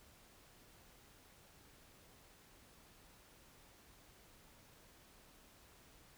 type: silence
effects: pink hiss -64 dBFS RMS until 6.17 s